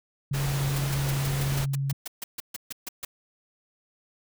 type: tone with pitch glide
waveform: sine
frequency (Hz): 138.59 to 137.79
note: C#3 to C#3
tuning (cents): 0 to -10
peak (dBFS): -25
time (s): 0.31-1.93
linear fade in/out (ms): 5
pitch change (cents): -10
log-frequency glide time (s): 0.66-0.91
type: noise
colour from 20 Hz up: pink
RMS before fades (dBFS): -33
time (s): 0.33-1.66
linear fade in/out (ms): 20
type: noise bursts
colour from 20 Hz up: white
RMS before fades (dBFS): -34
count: 15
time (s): 0.76-3.05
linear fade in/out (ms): 5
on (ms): 22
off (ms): 140
effects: none